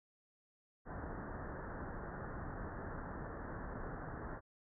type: low-pass noise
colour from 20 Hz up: pink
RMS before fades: -45 dBFS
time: 0.85-4.41 s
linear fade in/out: 50 ms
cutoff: 1800 Hz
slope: 96 dB/octave
effects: none